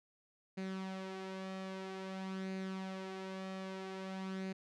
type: tone with flanger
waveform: sawtooth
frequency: 190 Hz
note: F#3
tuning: 46 cents sharp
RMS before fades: -43 dBFS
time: 0.57-4.53 s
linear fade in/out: 10 ms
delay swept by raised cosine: 0.45 to 3.65 ms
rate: 0.51 Hz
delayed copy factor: +0.5
effects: low-pass 5000 Hz 12 dB/octave